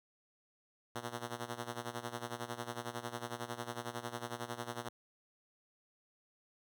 5% pulse tone with tremolo, 120 Hz, B2, 49 cents flat, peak -26 dBFS, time 0.95-4.89 s, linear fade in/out 10 ms, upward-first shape sine, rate 11 Hz, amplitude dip 80%, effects none

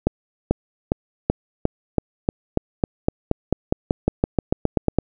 accelerating click train, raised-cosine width 2 ms, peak -3 dBFS, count 22, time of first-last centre 0.07-4.986 s, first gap 440 ms, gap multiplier 0.93, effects none

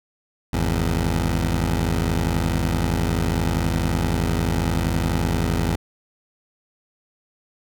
15% pulse tone pair together, 52.33 / 83.9 Hz, G#1 / E2, +14 / +31 cents, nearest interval minor sixth, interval 817 cents, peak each -16 dBFS, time 0.53-5.76 s, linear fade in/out 5 ms, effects none

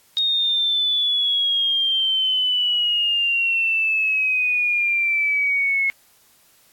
sine exponential sweep, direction down, 3729 to 2173 Hz, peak -17 dBFS, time 0.17-5.9 s, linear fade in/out 0 ms, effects white hiss -56 dBFS RMS until 6.72 s + AAC 64 kbps

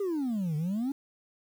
sine exponential two-way sweep, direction down then up, 415.3 to 146.83 to 286.4 Hz, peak -25 dBFS, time 0-0.92 s, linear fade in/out 5 ms, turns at 0.56 s, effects tanh soft clip ceiling -27 dBFS + 9-bit

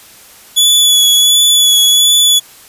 sawtooth tone with vibrato, 3416 Hz, G#7, 48 cents sharp, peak -3 dBFS, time 0.56-2.4 s, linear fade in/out 20 ms, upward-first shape sine, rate 1.4 Hz, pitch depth 21 cents each way, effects white hiss -39 dBFS RMS until 2.68 s + resampled to 32000 Hz

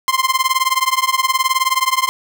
sawtooth tone with tremolo, 1046.5 Hz, C6, in tune, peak -6 dBFS, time 0.08-2.09 s, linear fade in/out 0 ms, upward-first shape triangle, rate 19 Hz, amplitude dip 100%, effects none

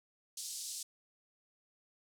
white band-pass noise, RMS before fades -43 dBFS, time 0.37-0.83 s, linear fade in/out 5 ms, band 4200 to 9600 Hz, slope 24 dB/octave, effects none

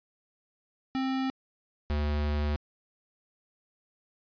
square tone pair in turn, 263.8 / 74.03 Hz, C4 / D2, +14 / +14 cents, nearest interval octave + minor seventh, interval 2200 cents, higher first, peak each -28 / -27 dBFS, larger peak second, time 0.95-1.3 / 1.9-2.56 s, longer second, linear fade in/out 0 ms, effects resampled to 11025 Hz

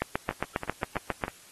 two click trains, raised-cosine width 0.5 ms, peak -19 / -12 dBFS, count 4 / 10, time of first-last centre 0.31-1.281 / 0.02-1.238 s, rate 3.09 / 7.39 Hz, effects white hiss -53 dBFS RMS until 1.51 s + AAC 32 kbps

